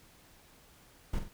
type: noise with echo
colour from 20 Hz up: brown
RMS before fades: -31 dBFS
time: 1.13-1.19 s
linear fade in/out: 5 ms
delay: 47 ms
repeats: 2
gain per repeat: -7 dB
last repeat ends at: 1.284 s
effects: pink hiss -60 dBFS RMS until 1.33 s